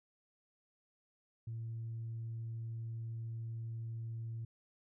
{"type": "tone", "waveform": "sine", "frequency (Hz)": 114.1, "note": "A#2", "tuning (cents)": -37, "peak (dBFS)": -38, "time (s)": [1.47, 4.45], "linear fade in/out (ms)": 5, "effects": ["tanh soft clip ceiling -36 dBFS"]}